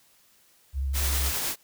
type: tone with vibrato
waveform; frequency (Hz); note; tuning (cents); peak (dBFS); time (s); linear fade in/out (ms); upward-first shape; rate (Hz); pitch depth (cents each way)
sine; 67.9; C#2; -35; -25; 0.73-1.33; 50; square; 11; 28
type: noise with tremolo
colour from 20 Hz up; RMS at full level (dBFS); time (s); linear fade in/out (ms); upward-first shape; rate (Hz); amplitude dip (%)
white; -28; 0.93-1.56; 50; triangle; 9.8; 25
effects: white hiss -61 dBFS RMS until 1.63 s